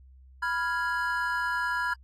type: chord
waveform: triangle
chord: F diminished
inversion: second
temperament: equal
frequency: 987.8 / 1396.9 / 1661.2 Hz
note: Cb6 / F6 / Ab6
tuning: 0 / 0 / 0 cents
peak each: -29 dBFS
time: 0.42-1.94 s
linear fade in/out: 10 ms
effects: added 65 Hz sine -50 dBFS peak until 2.03 s + AAC 48 kbps